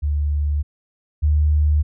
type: tone pair in turn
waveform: sine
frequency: 73.42 / 75.18 Hz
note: D2 / D2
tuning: 0 / +41 cents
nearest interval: unison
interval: 41 cents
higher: second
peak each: -17 / -13 dBFS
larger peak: second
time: 0.02-0.63 / 1.22-1.83 s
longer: neither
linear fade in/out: 20 ms
effects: none